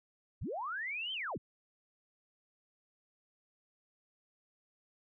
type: linear two-way sweep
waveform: sine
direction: up then down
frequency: 36.57 to 3182 to 36.57 Hz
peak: -36 dBFS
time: 0.41-1.38 s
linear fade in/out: 10 ms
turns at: 1.13 s
effects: none